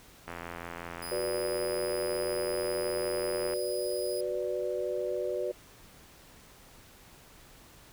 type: click train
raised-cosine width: 0.5 ms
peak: -24 dBFS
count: 279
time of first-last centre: 0.28-3.535 s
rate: 85.4 Hz
type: tone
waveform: 15% pulse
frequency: 4978 Hz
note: D#8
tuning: in tune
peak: -33 dBFS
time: 1.02-4.21 s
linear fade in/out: 5 ms
type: chord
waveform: sine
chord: B minor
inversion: second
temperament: equal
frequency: 370 / 493.9 / 587.3 Hz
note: F#4 / B4 / D5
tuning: 0 / 0 / 0 cents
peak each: -34 dBFS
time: 1.11-5.52 s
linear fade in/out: 10 ms
effects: pink hiss -55 dBFS RMS until 7.92 s